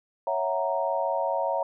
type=chord; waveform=sine; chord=F# dominant seventh; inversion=second; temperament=equal; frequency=554.4 / 659.3 / 740 / 932.3 Hz; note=C#5 / E5 / F#5 / A#5; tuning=0 / 0 / 0 / 0 cents; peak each=-29 / -29 / -32 / -29 dBFS; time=0.27-1.63 s; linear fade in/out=2 ms; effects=none